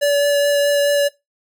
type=tone with vibrato; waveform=square; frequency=574 Hz; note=D5; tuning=40 cents flat; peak=-14 dBFS; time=0.01-1.09 s; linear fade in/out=20 ms; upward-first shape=triangle; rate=4.7 Hz; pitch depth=12 cents each way; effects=noise-tail reverb RT60 0.2 s tail -20 dB re dry